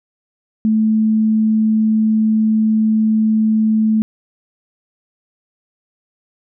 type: tone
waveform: sine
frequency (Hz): 218.3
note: A3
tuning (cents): -13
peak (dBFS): -11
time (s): 0.65-4.02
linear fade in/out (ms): 0
effects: none